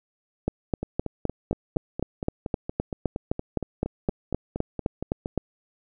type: two click trains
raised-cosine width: 2 ms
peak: -10 / -16 dBFS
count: 20 / 20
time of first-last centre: 0.48-5.377 / 0.83-5.259 s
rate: 3.88 / 4.29 Hz
effects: none